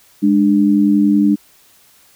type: tone pair together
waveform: sine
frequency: 205.9 / 296.8 Hz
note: G#3 / D4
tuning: -15 / +18 cents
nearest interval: tritone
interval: 633 cents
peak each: -12 dBFS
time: 0.22-1.36 s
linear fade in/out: 20 ms
effects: white hiss -50 dBFS RMS until 2.15 s